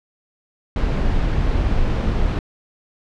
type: noise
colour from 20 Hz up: brown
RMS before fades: -18 dBFS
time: 0.76-2.39 s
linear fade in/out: 2 ms
effects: low-pass 4000 Hz 12 dB/octave